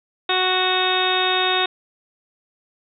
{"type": "harmonic tone", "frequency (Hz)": 370, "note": "F#4", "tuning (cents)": 0, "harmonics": [1, 2, 3, 4, 5, 6, 7, 8, 9, 10], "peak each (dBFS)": [-25, -24, -26, -27, -29, -32, -27, -34, -30, -22], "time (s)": [0.29, 1.66], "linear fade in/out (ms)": 5, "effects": []}